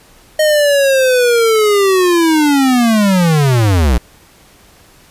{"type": "linear sweep", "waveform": "square", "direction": "down", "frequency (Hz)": [622.3, 55.2], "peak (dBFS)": -9, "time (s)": [0.39, 3.98], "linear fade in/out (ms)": 5, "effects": ["pink hiss -45 dBFS RMS until 5.1 s", "resampled to 32000 Hz"]}